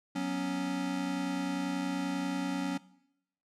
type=chord; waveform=square; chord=F# suspended fourth; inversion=none; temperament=equal; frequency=185 / 246.9 / 277.2 Hz; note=F#3 / B3 / C#4; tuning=0 / 0 / 0 cents; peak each=-37 / -40 / -34 dBFS; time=0.15-2.78 s; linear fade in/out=10 ms; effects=noise-tail reverb RT60 0.8 s tail -20 dB re dry + low-pass 8000 Hz 12 dB/octave